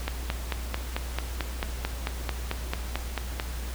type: click train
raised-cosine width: 0.3 ms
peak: -12 dBFS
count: 16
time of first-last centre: 0.08-3.399 s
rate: 4.52 Hz
effects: added 60 Hz sine -32 dBFS peak until 3.74 s + pink hiss -41 dBFS RMS until 3.74 s